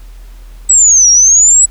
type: linear two-way sweep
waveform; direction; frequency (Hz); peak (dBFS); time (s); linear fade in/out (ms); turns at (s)
sine; down then up; 7902 to 5588 to 7902; -3; 0.69-1.66; 10; 1.1
effects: added 41 Hz sine -29 dBFS peak until 1.7 s + pink hiss -46 dBFS RMS until 1.7 s

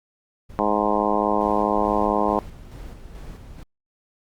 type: noise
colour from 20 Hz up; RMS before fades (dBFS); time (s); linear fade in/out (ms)
brown; -41; 0.49-2.4; 10
type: harmonic tone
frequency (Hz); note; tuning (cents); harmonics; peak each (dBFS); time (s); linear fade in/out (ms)
104.6; G#2; +13; 2 / 3 / 4 / 5 / 6 / 7 / 8 / 9 / 10; -27 / -27 / -27 / -27 / -27 / -27 / -27 / -27 / -27; 0.59-2.39; 0
type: noise with tremolo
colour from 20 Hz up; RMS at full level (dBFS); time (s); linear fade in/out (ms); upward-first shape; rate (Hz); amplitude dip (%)
brown; -37; 1.41-3.63; 0; square; 2.3; 40
effects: Opus 48 kbps

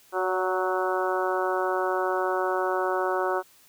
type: harmonic tone with a mistuned harmonic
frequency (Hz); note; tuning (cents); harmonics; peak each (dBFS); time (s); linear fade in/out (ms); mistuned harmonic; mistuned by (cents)
185.3; F#3; +3; 2 / 3 / 4 / 5 / 6 / 7 / 8; -28 / -30 / -31 / -32 / -33 / -33 / -34; 0.12-3.43; 50; 3; +19
effects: white hiss -57 dBFS RMS until 3.68 s

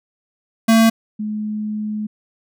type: tone pair in turn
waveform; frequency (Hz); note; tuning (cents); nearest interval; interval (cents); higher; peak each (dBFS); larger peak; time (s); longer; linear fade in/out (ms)
square / sine; 225.5 / 212.6; A3 / G#3; +43 / +41; minor second; 102; first; -10 / -21; first; 0.68-0.9 / 1.19-2.07; second; 10
effects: none

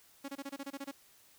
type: tone bursts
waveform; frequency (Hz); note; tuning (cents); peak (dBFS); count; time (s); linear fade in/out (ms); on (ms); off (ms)
sawtooth; 277.2; C#4; 0; -35; 10; 0.24-0.915; 10; 45; 25
effects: white hiss -63 dBFS RMS until 1.38 s

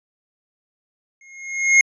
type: tone with exponential growth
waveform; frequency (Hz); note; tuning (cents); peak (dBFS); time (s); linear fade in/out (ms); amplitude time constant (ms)
square; 2149; C7; +46; -8; 1.21-1.81; 2; 130
effects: resampled to 22050 Hz

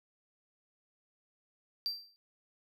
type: tone with exponential decay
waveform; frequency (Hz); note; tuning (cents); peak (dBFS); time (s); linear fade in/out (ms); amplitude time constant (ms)
triangle; 4699; D8; 0; -28; 1.86-2.16; 0; 64
effects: none

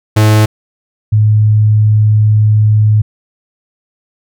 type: tone pair in turn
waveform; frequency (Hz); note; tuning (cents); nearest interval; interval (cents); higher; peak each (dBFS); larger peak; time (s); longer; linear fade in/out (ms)
45% pulse / sine; 107.4 / 106.97; A2 / A2; -41 / -48; unison; 7; first; -5; neither; 0.16-0.46 / 1.12-3.02; second; 10
effects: none

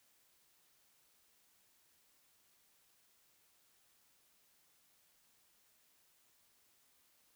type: silence
effects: white hiss -72 dBFS RMS until 7.35 s

